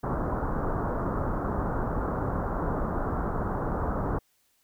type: low-pass noise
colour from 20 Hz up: pink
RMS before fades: -29 dBFS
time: 0.03-4.19 s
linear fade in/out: 10 ms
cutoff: 1400 Hz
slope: 48 dB/octave
effects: white hiss -69 dBFS RMS until 4.63 s